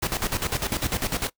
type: noise with tremolo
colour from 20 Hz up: pink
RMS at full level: -25 dBFS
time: 0.02-1.3 s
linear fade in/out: 10 ms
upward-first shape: square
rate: 10 Hz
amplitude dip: 75%
effects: noise-tail reverb RT60 0.1 s tail -21 dB re dry